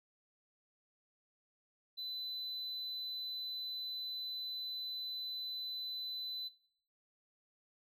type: tone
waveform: triangle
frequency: 4010 Hz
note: B7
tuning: 26 cents sharp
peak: -39 dBFS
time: 1.97-6.49 s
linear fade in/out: 20 ms
effects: noise-tail reverb RT60 0.6 s tail -19 dB re dry